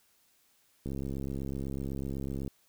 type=click train; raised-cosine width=3 ms; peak=-24 dBFS; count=111; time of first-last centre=0.86-2.478 s; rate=68 Hz; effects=white hiss -68 dBFS RMS until 2.68 s